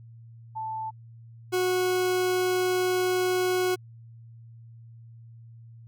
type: tone pair in turn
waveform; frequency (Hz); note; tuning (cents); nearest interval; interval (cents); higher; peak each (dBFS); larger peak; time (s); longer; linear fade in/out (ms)
sine / 40% pulse; 880 / 366.3; A5 / F#4; 0 / -17; octave + minor third; 1517; first; -30 / -22; second; 0.55-0.91 / 1.52-3.76; second; 20
effects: added 115 Hz sine -45 dBFS peak until 5.87 s